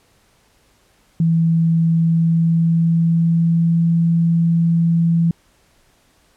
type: tone with pitch glide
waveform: sine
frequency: 164.81 to 167.3 Hz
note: E3 to E3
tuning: 0 to +26 cents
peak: -12 dBFS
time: 1.2-5.31 s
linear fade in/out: 2 ms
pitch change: +26 cents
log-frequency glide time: 1.92-3.85 s
effects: pink hiss -57 dBFS RMS until 6.36 s + low-pass 12000 Hz 12 dB/octave